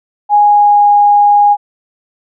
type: tone with pitch glide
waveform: sine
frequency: 828 to 821.8 Hz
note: G#5 to G#5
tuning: -5 to -18 cents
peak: -4 dBFS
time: 0.29-1.57 s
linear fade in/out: 50 ms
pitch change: -13 cents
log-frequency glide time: 0.41-0.89 s
effects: none